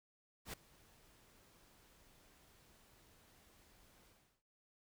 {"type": "noise with ADSR envelope", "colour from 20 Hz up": "pink", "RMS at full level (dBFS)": -44, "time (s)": [0.45, 4.43], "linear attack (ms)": 84, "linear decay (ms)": 5, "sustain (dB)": -23, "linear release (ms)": 380, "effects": []}